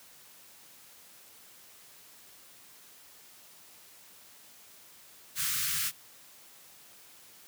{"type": "band-stop noise", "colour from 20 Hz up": "white", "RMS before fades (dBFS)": -31, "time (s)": [5.35, 5.92], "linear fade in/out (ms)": 50, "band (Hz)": [180, 1200], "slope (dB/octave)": 48, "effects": ["white hiss -55 dBFS RMS until 7.47 s", "high-pass 80 Hz 12 dB/octave"]}